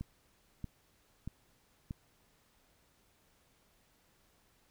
click train, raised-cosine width 5 ms, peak -27 dBFS, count 4, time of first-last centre 0.01-1.909 s, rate 1.58 Hz, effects pink hiss -70 dBFS RMS until 4.7 s

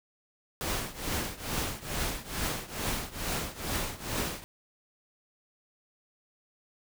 pink noise with tremolo, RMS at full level -30 dBFS, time 0.61-4.44 s, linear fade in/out 0 ms, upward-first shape triangle, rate 2.3 Hz, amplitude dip 90%, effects none

